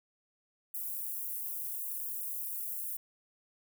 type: high-pass noise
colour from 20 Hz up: white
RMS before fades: -38 dBFS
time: 0.74-2.97 s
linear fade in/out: 5 ms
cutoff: 11000 Hz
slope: 24 dB/octave
effects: none